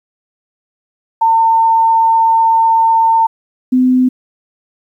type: tone pair in turn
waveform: sine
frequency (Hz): 904 / 254.4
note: A5 / C4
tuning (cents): +47 / -48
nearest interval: octave + minor seventh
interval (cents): 2195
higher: first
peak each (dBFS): -7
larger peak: neither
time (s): 1.21-3.27 / 3.72-4.09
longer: first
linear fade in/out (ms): 10
effects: 8-bit